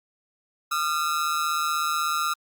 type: ring-modulated tone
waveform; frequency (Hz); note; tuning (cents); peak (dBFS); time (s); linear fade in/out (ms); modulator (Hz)
45% pulse; 1293; E6; -34; -20; 0.71-2.34; 10; 78.1
effects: Opus 48 kbps